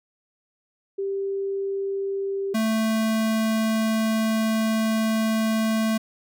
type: tone pair in turn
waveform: sine / square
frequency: 392.8 / 220.9 Hz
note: G4 / A3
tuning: +4 / +7 cents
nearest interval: minor seventh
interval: 997 cents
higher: first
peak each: -24 / -21 dBFS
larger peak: second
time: 0.98-2.54 / 2.54-5.98 s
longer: second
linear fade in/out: 10 ms
effects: none